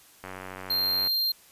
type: click train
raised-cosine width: 0.5 ms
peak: -23 dBFS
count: 79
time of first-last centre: 0.24-1.072 s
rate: 93.7 Hz
type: tone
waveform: square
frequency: 4186 Hz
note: C8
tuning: in tune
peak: -24 dBFS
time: 0.7-1.32 s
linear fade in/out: 5 ms
effects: white hiss -55 dBFS RMS until 1.51 s + resampled to 32000 Hz